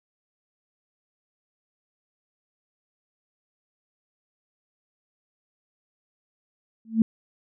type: tone with exponential growth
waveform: sine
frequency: 223.7 Hz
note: A3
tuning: 29 cents sharp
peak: -11 dBFS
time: 6.85-7.02 s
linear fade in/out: 2 ms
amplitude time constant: 35 ms
effects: none